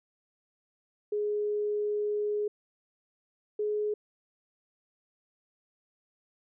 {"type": "tone pair in turn", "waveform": "sine", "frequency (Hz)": [417.3, 420.7], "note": ["G#4", "G#4"], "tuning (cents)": [8, 22], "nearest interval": "unison", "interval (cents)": 14, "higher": "second", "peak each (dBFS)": -27, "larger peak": "neither", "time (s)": [[1.12, 2.48], [3.59, 3.94]], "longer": "first", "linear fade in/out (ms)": 5, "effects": []}